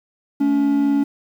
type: tone pair together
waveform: triangle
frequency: 218.8 / 282.8 Hz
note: A3 / C#4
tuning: -9 / +35 cents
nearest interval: major third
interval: 444 cents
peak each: -22 / -13 dBFS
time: 0.4-1.04 s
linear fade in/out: 10 ms
effects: 8-bit